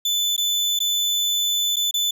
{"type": "tone with dropouts", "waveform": "35% pulse", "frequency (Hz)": 3500, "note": "A7", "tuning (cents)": -10, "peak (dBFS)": -17, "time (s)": [0.05, 2.11], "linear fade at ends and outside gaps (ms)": 5, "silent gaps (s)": [[0.365, 0.378], [0.791, 0.802], [1.76, 1.766], [1.911, 1.94]], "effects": []}